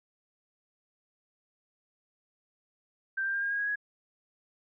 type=tone with pitch steps; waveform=sine; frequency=1568 / 1584.4 / 1600.9 / 1617.7 / 1634.6 / 1651.7 / 1668.9 Hz; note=G6 / G6 / G6 / G#6 / G#6 / G#6 / G#6; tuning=0 / +18 / +36 / -46 / -28 / -10 / +8 cents; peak=-28 dBFS; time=3.17-3.758 s; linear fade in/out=10 ms; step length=84 ms; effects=none